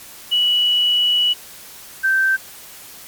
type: tone pair in turn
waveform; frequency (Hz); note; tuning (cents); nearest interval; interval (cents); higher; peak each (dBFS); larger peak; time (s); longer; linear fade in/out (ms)
sine; 2941 / 1557.9; F#7 / G6; -11 / -11; major seventh; 1100; first; -13; neither; 0.31-1.34 / 2.03-2.37; first; 20
effects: white hiss -39 dBFS RMS until 3.07 s + MP3 96 kbps